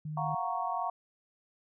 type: tone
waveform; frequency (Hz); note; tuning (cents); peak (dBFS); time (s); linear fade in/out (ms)
sine; 153.1; D#3; -28; -35; 0.05-0.35; 5
type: chord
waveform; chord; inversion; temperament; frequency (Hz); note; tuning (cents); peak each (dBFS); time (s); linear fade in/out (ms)
sine; Gb major seventh; third; equal; 698.5 / 740 / 932.3 / 1108.7; F5 / Gb5 / Bb5 / Db6; 0 / 0 / 0 / 0; -36; 0.17-0.9; 5
effects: none